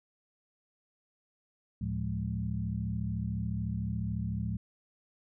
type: tone cluster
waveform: sine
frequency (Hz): 72.6 / 110.7 / 174.8 / 208.7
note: D2 / A2 / F3 / G#3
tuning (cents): -19 / +11 / +2 / +9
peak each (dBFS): -38 / -34 / -37 / -38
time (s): 1.81-4.57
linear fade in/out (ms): 5
effects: none